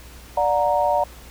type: chord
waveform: sine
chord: D augmented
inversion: none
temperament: equal with one note detuned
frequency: 587.3 / 726.9 / 932.3 Hz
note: D5 / F#5 / A#5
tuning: 0 / -31 / 0 cents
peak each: -21 dBFS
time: 0.37-1.04 s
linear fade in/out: 5 ms
effects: added 60 Hz sine -42 dBFS peak until 1.3 s + pink hiss -45 dBFS RMS until 1.3 s